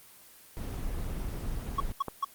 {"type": "noise", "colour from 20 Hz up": "brown", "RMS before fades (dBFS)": -34, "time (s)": [0.57, 1.92], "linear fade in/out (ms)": 0}
{"type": "tone bursts", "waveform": "triangle", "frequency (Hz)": 1108.7, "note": "C#6", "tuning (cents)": 0, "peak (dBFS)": -23, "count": 3, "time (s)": [1.78, 2.246], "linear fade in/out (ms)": 5, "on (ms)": 22, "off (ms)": 200}
{"type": "click", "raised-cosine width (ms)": 1, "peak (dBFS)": -19, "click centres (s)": 2.083}
{"effects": ["white hiss -54 dBFS RMS until 2.34 s", "Opus 24 kbps"]}